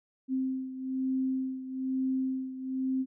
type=beating tone pair; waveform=sine; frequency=261.6 / 262.7 Hz; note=C4 / C4; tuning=0 / +7 cents; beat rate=1.1 Hz; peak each=-30 / -35 dBFS; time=0.28-3.06 s; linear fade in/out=50 ms; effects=none